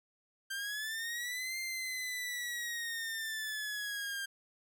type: linear two-way sweep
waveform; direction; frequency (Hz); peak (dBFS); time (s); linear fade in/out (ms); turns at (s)
sawtooth; up then down; 1568 to 2104 to 1591; -33; 0.5-4.26; 10; 1.58
effects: none